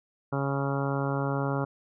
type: harmonic tone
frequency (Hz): 138.59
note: C#3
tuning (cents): 0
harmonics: 1 / 2 / 3 / 4 / 5 / 6 / 7 / 8 / 9 / 10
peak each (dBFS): -29 / -33 / -35 / -35 / -40 / -38 / -40 / -40 / -41 / -39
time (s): 0.32-1.65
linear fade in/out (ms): 10
effects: none